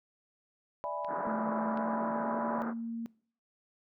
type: chord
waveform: sine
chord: E dominant seventh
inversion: third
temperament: equal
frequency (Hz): 587.3 / 659.3 / 830.6 / 987.8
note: D5 / E5 / G#5 / B5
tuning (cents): 0 / 0 / 0 / 0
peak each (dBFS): -38 / -40 / -41 / -37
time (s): 0.84-2.62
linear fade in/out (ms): 0
type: clicks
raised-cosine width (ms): 0.3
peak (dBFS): -32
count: 2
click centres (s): 1.047 / 1.774
type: band-pass noise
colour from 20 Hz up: white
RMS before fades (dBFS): -39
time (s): 1.07-2.74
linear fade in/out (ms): 50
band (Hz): 160 to 1500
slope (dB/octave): 48
type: tone with pitch glide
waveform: sine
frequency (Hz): 220 to 230.1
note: A3 to A#3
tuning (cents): 0 to -22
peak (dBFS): -34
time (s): 1.27-3.06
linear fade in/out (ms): 0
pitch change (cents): +78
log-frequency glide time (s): 1.56-2.48
effects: noise-tail reverb RT60 0.5 s tail -22 dB re dry